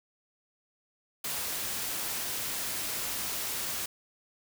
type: noise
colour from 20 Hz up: white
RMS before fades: -34 dBFS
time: 1.24-3.86 s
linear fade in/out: 5 ms
effects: none